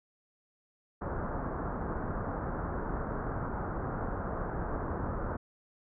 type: low-pass noise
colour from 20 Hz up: pink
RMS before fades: -35 dBFS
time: 1.01-5.37 s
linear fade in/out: 10 ms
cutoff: 1500 Hz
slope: 48 dB/octave
effects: none